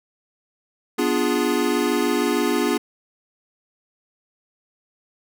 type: chord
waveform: square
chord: B diminished seventh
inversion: none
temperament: equal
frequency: 246.9 / 293.7 / 349.2 / 415.3 Hz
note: B3 / D4 / F4 / Ab4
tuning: 0 / 0 / 0 / 0 cents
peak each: -25 dBFS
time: 0.98-2.78 s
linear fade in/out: 10 ms
effects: none